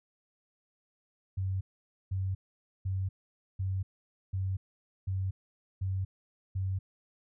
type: tone bursts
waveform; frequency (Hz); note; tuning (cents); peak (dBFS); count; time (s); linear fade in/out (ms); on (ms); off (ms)
sine; 95.1; F#2; +48; -29; 8; 1.37-6.79; 10; 240; 500
effects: none